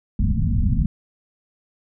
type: low-pass noise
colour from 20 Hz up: pink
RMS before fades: -19 dBFS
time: 0.19-0.86 s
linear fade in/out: 2 ms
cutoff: 240 Hz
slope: 96 dB/octave
effects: none